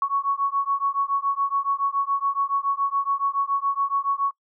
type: beating tone pair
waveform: sine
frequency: 1108.7 / 1115.8 Hz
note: C#6 / C#6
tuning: 0 / +11 cents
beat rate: 7.1 Hz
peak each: -24 dBFS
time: 0.02-4.31 s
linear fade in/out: 2 ms
effects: noise-tail reverb RT60 0.1 s tail -25 dB re dry